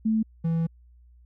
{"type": "tone pair in turn", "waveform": ["sine", "triangle"], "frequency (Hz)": [220, 164.81], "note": ["A3", "E3"], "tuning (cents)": [0, 0], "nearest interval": "perfect fourth", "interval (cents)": 500, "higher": "first", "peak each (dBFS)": -20, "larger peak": "neither", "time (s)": [[0.05, 0.23], [0.44, 0.67]], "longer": "second", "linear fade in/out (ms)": 10, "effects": ["added 60 Hz sine -51 dBFS peak until 1.25 s"]}